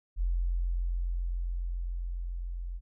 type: tone with level ramp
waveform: sine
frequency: 43.65 Hz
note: F1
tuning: in tune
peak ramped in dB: -25 to -34 dBFS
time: 0.16-2.81 s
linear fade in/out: 50 ms
effects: none